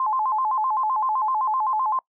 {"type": "tone with vibrato", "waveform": "sine", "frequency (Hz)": 949, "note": "A#5", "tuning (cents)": 31, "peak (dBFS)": -20, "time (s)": [0, 1.99], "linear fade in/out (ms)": 2, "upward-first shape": "square", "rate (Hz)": 7.8, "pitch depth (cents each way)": 170, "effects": ["noise-tail reverb RT60 0.1 s tail -24 dB re dry"]}